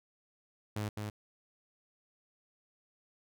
sawtooth tone with echo, 105.3 Hz, G#2, 24 cents sharp, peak -30 dBFS, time 0.76-0.89 s, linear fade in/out 5 ms, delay 210 ms, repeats 1, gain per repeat -3 dB, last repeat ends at 1.1 s, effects none

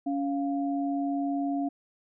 sine tone pair together, 280.8 / 698.5 Hz, C#4 / F5, +22 / 0 cents, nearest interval octave + major third, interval 1578 cents, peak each -27 / -33 dBFS, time 0.06-1.69 s, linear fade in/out 10 ms, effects none

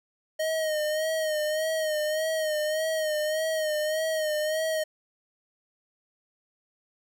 square tone with vibrato, 622.3 Hz, D#5, in tune, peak -26 dBFS, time 0.39-4.84 s, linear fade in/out 10 ms, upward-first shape sine, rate 1.7 Hz, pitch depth 49 cents each way, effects none

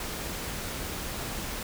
pink noise, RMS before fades -35 dBFS, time 0-1.63 s, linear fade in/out 2 ms, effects none

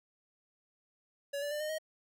square tone with pitch steps, 565 / 580.2 / 595.8 / 611.9 / 628.4 Hz, C#5 / D5 / D5 / D#5 / D#5, +33 / -21 / +25 / -29 / +17 cents, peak -35 dBFS, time 1.33-1.785 s, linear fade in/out 10 ms, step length 91 ms, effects none

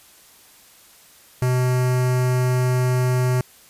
square tone with notch filter, 126.3 Hz, B2, 39 cents sharp, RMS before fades -19 dBFS, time 1.42-3.41 s, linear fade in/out 2 ms, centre 3500 Hz, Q 1.4, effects white hiss -50 dBFS RMS until 3.69 s + resampled to 32000 Hz

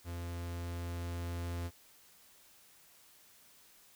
45% pulse tone with level ramp, 86.1 Hz, F2, 24 cents flat, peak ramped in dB -39 to -36 dBFS, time 0.04-1.71 s, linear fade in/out 50 ms, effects white hiss -62 dBFS RMS until 3.95 s

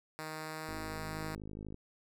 5% pulse tone with pitch glide, 156.6 to 157.69 Hz, D#3 to D#3, +11 to +24 cents, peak -29 dBFS, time 0.19-1.35 s, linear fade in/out 0 ms, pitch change +13 cents, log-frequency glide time 0.45-0.72 s
click train, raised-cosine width 3 ms, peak -32 dBFS, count 56, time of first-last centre 0.69-1.744 s, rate 52.2 Hz
effects none

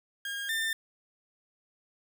30% pulse tone pair in turn, 1621 / 1795.6 Hz, G#6 / A6, -42 / +35 cents, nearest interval major second, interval 177 cents, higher second, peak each -31 / -26 dBFS, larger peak second, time 0.25-0.49 / 0.49-0.73 s, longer neither, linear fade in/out 2 ms, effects none

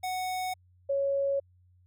square / sine tone pair in turn, 740 / 554.4 Hz, F#5 / C#5, 0 / 0 cents, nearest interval perfect fourth, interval 500 cents, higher first, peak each -31 / -25 dBFS, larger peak second, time 0.03-0.54 / 0.89-1.4 s, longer neither, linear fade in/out 10 ms, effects added 90 Hz sine -59 dBFS peak until 1.86 s

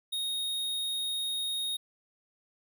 square tone, 3729 Hz, A#7, in tune, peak -31 dBFS, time 0.12-1.77 s, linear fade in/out 10 ms, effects none

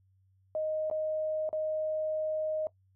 sine tone with dropouts, 622.3 Hz, D#5, in tune, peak -29 dBFS, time 0.55-2.67 s, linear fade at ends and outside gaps 1 ms, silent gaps 0.9-0.912 / 1.491-1.529 s, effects noise-tail reverb RT60 0.1 s tail -18 dB re dry + added 95 Hz sine -64 dBFS peak until 2.95 s

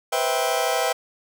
sawtooth chord, C major seventh, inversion third, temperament just, 490.5 / 523.3 / 654.1 / 784.9 Hz, B4 / C5 / E5 / G5, -12 / 0 / -14 / +2 cents, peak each -23 / -24 / -21 / -21 dBFS, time 0.12-0.93 s, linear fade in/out 10 ms, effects none

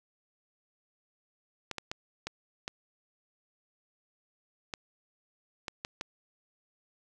clicks, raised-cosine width 0.2 ms, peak -18 dBFS, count 9, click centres 1.713 / 1.783 / 1.915 / 2.27 / 2.679 / 4.738 / 5.682 / 5.849 / 6.011 s, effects none

